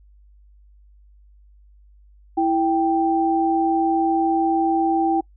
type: tone pair together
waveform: sine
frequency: 329.6 / 784 Hz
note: E4 / G5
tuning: 0 / 0 cents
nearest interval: octave + minor third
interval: 1500 cents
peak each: -19 dBFS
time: 2.37-5.21 s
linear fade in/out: 10 ms
effects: noise-tail reverb RT60 0.1 s tail -25 dB re dry + added 50 Hz sine -48 dBFS peak until 5.36 s